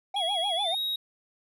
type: tone with vibrato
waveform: triangle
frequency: 736 Hz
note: F#5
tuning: 9 cents flat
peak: -27 dBFS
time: 0.14-0.75 s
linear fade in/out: 5 ms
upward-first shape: sine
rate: 6.8 Hz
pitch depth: 210 cents each way
type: tone with pitch glide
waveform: triangle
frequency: 3322 to 3794 Hz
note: G#7 to A#7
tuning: 0 to +30 cents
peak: -26 dBFS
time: 0.16-0.96 s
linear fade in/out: 5 ms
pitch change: +230 cents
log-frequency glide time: 0.54-0.79 s
effects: none